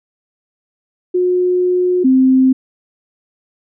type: tone pair in turn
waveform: sine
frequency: 361.6 / 260.9 Hz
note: F#4 / C4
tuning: -40 / -5 cents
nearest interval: tritone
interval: 565 cents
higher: first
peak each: -11 / -7 dBFS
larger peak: second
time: 1.14-2.04 / 2.04-2.53 s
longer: first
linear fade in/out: 10 ms
effects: none